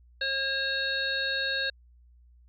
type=harmonic tone; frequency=540 Hz; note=C#5; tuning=45 cents flat; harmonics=1 / 3 / 5 / 7 / 8; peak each=-37 / -29 / -39 / -34 / -34 dBFS; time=0.21-1.7 s; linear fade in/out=5 ms; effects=added 60 Hz sine -54 dBFS peak until 2.48 s